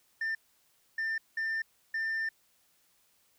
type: tone bursts at uneven times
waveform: sine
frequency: 1793 Hz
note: A6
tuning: 32 cents sharp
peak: -27 dBFS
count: 4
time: 0.21-0.35 / 0.98-1.18 / 1.37-1.62 / 1.94-2.29 s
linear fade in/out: 5 ms
effects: tanh soft clip ceiling -29 dBFS + white hiss -69 dBFS RMS until 3.38 s